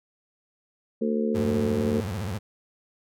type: harmonic tone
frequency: 74.9 Hz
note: D2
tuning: 35 cents sharp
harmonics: 3 / 4 / 5 / 6 / 7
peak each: -25 / -38 / -31 / -28 / -34 dBFS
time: 1.01-2.01 s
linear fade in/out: 10 ms
type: tone with vibrato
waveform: 30% pulse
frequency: 98 Hz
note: G2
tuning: in tune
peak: -26 dBFS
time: 1.34-2.39 s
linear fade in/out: 20 ms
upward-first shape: sine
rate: 15 Hz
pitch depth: 230 cents each way
effects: none